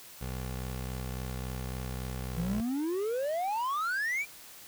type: tone with pitch glide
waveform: 20% pulse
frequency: 63.6 to 60.31 Hz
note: C2 to B1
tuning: -48 to -40 cents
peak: -30 dBFS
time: 0.21-2.61 s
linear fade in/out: 5 ms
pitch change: -92 cents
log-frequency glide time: 2.29-2.39 s
type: exponential sweep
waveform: triangle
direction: up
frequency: 155.56 to 2422 Hz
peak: -27 dBFS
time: 2.35-4.26 s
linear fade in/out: 50 ms
effects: white hiss -50 dBFS RMS until 4.67 s